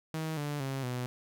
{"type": "tone with pitch steps", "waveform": "sawtooth", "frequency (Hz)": [158.7, 146.37, 135, 124.51], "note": ["D#3", "D3", "C#3", "B2"], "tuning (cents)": [35, -5, -45, 15], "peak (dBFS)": -29, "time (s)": [0.14, 1.06], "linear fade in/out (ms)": 0, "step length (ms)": 230, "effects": []}